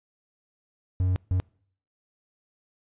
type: tone bursts at uneven times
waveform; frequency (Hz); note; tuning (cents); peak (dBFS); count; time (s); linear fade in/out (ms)
triangle; 92; F#2; -9; -19; 2; 1-1.16 / 1.31-1.4; 0
effects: noise-tail reverb RT60 0.6 s tail -26 dB re dry + resampled to 8000 Hz